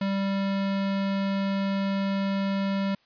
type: tone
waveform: square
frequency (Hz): 196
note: G3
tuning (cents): 0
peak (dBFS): -25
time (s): 0.01-2.95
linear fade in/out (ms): 5
effects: white hiss -64 dBFS RMS until 3.05 s + resampled to 11025 Hz